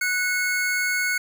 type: tone pair together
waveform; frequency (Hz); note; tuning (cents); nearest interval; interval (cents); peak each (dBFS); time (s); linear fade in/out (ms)
square; 1480 / 2181; F#6 / C#7; 0 / -29; perfect fifth; 671; -25; 0.01-1.18; 5
effects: none